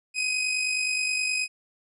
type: tone with amplitude modulation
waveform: sawtooth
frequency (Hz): 2512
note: D#7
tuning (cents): +16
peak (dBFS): -19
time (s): 0.14-1.48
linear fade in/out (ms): 50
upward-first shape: sine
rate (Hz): 49.5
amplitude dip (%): 45
effects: resampled to 24000 Hz